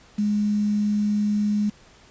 sine tone with quantisation, 208.3 Hz, G#3, 5 cents sharp, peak -19 dBFS, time 0.18-1.7 s, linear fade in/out 10 ms, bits 7, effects pink hiss -52 dBFS RMS until 2.1 s + resampled to 16000 Hz

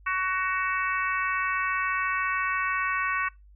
harmonic tone with a mistuned harmonic, 373.8 Hz, F#4, 18 cents sharp, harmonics 3 / 4 / 5 / 6 / 7, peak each -28 / -30 / -32 / -34 / -35 dBFS, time 0.06-3.29 s, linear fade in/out 10 ms, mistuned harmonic 7, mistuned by +16 cents, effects noise-tail reverb RT60 0.2 s tail -22 dB re dry + added 50 Hz sine -50 dBFS peak until 3.55 s

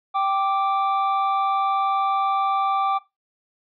triangle tone pair together, 781.5 / 1174.7 Hz, G5 / D6, -6 / 0 cents, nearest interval perfect fifth, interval 706 cents, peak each -20 dBFS, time 0.14-2.99 s, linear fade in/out 20 ms, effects noise-tail reverb RT60 0.2 s tail -17 dB re dry + resampled to 11025 Hz

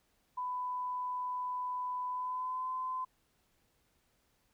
sine tone with pitch glide, 998 to 1024.3 Hz, B5 to C6, +18 to -37 cents, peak -34 dBFS, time 0.37-3.05 s, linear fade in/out 10 ms, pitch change +45 cents, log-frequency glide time 2.08-2.71 s, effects pink hiss -74 dBFS RMS until 4.53 s

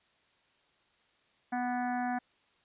harmonic tone with a mistuned harmonic, 246.9 Hz, B3, in tune, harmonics 1 / 3 / 4 / 5 / 6 / 7 / 8 / 9, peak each -34 / -33 / -45 / -49 / -43 / -43 / -52 / -54 dBFS, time 1.52-2.19 s, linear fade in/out 10 ms, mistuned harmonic 5, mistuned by -30 cents, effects white hiss -69 dBFS RMS until 2.64 s + resampled to 8000 Hz

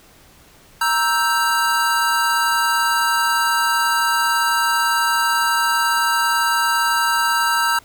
square chord, E diminished, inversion second, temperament equal with one note detuned, 937.2 / 1318.5 / 1568 Hz, Bb5 / E6 / G6, +9 / 0 / 0 cents, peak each -21 dBFS, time 0.81-7.79 s, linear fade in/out 5 ms, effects pink hiss -49 dBFS RMS until 7.84 s

